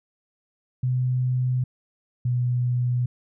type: tone pair in turn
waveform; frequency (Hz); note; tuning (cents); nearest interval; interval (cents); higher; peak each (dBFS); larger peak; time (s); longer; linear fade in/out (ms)
sine; 126.7 / 123.38; B2 / B2; +45 / -1; unison; 46; first; -20; neither; 0.83-1.64 / 2.25-3.06; neither; 5
effects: none